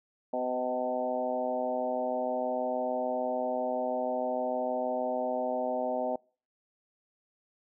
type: harmonic tone with a mistuned harmonic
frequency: 126.7 Hz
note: B2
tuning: 45 cents sharp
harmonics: 2 / 3 / 4 / 5 / 6 / 7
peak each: -37 / -43 / -35 / -32 / -36 / -40 dBFS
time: 0.33-6.16 s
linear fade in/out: 5 ms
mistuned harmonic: 5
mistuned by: -17 cents
effects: noise-tail reverb RT60 0.4 s tail -26 dB re dry